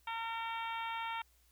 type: harmonic tone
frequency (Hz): 456.2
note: A#4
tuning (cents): -37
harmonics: 2 / 3 / 4 / 5 / 6 / 7 / 8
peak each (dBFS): -39 / -44 / -49 / -46 / -49 / -50 / -53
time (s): 0.07-1.22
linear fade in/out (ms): 5
effects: added 60 Hz sine -68 dBFS peak until 1.51 s + white hiss -71 dBFS RMS until 1.51 s